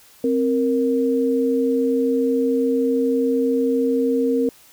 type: tone pair together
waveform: sine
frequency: 263.1 / 466.5 Hz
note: C4 / A#4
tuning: +10 / +1 cents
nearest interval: minor seventh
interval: 991 cents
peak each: -19 dBFS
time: 0.24-4.49 s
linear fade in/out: 2 ms
effects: white hiss -50 dBFS RMS until 4.72 s